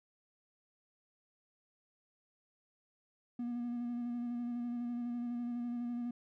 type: tone with vibrato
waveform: triangle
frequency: 240.1 Hz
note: B3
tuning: 49 cents flat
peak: -33 dBFS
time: 3.39-6.11 s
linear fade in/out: 5 ms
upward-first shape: square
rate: 12 Hz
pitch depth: 17 cents each way
effects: tanh soft clip ceiling -29 dBFS